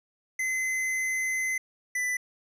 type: tone pair in turn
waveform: square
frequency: 2047 / 1992.2 Hz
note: C7 / B6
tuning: -38 / +15 cents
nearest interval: unison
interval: 47 cents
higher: first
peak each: -27 dBFS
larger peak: neither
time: 0.39-1.58 / 1.95-2.17 s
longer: first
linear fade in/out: 5 ms
effects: low-pass 12000 Hz 12 dB/octave